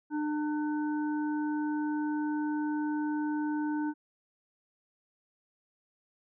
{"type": "harmonic tone", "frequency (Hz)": 300, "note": "D4", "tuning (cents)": 37, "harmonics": [1, 3, 5], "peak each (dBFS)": [-29, -39, -43], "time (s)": [0.1, 3.94], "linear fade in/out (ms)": 50, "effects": []}